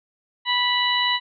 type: harmonic tone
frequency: 984 Hz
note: B5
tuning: 7 cents flat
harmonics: 1 / 2 / 3 / 4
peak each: -24 / -24 / -24 / -24 dBFS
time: 0.45-1.2 s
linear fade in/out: 50 ms
effects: none